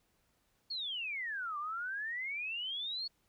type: exponential two-way sweep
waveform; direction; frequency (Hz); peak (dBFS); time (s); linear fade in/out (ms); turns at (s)
sine; down then up; 4435 to 1157 to 4435; -36; 0.7-3.08; 10; 1.58
effects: pink hiss -75 dBFS RMS until 3.28 s